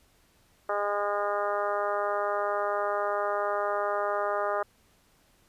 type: harmonic tone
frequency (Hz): 204.4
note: G#3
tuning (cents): -27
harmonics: 2 / 3 / 4 / 5 / 6 / 7 / 8 / 9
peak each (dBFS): -34 / -30 / -34 / -37 / -32 / -38 / -44 / -46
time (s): 0.69-4.63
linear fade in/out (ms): 5
effects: pink hiss -64 dBFS RMS until 5.48 s + resampled to 32000 Hz